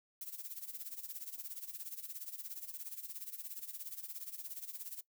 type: noise with tremolo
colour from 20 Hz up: violet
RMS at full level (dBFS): -43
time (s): 0.21-5.01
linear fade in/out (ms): 2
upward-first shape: sine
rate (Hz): 17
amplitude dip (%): 80
effects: noise-tail reverb RT60 0.1 s tail -18 dB re dry